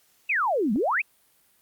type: exponential two-way sweep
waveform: sine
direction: down then up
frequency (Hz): 2722 to 192.9 to 2722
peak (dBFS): -21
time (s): 0.29-1.02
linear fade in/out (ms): 10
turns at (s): 0.73
type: click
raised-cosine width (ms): 2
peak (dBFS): -25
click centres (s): 0.76
effects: white hiss -63 dBFS RMS until 1.61 s + Opus 48 kbps